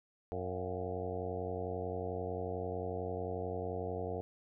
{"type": "harmonic tone with a mistuned harmonic", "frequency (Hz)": 91.2, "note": "F#2", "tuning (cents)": -24, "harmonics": [1, 2, 3, 4, 5, 6, 7, 8, 9], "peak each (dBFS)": [-42, -47, -48, -46, -40, -46, -45, -46, -54], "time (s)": [0.32, 4.21], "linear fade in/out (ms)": 0, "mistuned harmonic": 7, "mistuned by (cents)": 71, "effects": []}